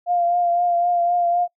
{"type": "tone with vibrato", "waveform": "sine", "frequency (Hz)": 698.5, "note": "F5", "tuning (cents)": 0, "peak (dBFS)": -16, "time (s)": [0.06, 1.48], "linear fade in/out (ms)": 50, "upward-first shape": "triangle", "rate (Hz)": 3.9, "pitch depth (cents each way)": 30, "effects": ["noise-tail reverb RT60 0.1 s tail -22 dB re dry"]}